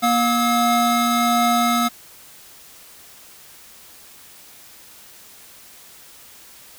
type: tone cluster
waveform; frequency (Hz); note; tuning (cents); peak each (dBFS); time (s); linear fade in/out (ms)
square; 237.8 / 712 / 1290; A#3 / F5 / E6; +35 / +33 / -38; -21; 0.02-1.89; 20
effects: white hiss -45 dBFS RMS until 6.78 s